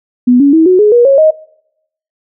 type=tone with pitch steps; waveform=sine; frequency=246.9 / 282 / 322 / 367.8 / 420.1 / 479.7 / 547.9 / 625.8 Hz; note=B3 / C#4 / E4 / F#4 / G#4 / A#4 / C#5 / D#5; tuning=0 / +30 / -41 / -10 / +20 / +50 / -20 / +10 cents; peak=-3 dBFS; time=0.27-1.31 s; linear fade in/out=10 ms; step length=130 ms; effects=noise-tail reverb RT60 0.8 s tail -24 dB re dry